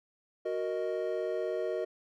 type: chord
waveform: triangle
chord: D# minor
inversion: first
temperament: equal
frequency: 370 / 466.2 / 622.3 Hz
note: F#4 / A#4 / D#5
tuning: 0 / 0 / 0 cents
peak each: -33 dBFS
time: 0.45-1.85 s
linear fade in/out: 10 ms
effects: none